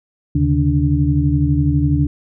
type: tone cluster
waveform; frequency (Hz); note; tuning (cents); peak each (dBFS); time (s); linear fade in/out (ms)
sine; 76.3 / 135.8 / 147.8 / 291; D#2 / C#3 / D3 / D4; -33 / -35 / +11 / -16; -18; 0.35-2.07; 5
effects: none